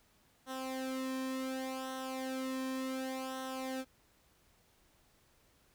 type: tone with flanger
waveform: sawtooth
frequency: 261.9 Hz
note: C4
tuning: 2 cents sharp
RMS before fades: -39 dBFS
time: 0.46-3.85 s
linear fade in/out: 50 ms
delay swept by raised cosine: 0.42 to 1.42 ms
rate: 0.68 Hz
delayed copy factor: -0.75
effects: pink hiss -69 dBFS RMS until 5.74 s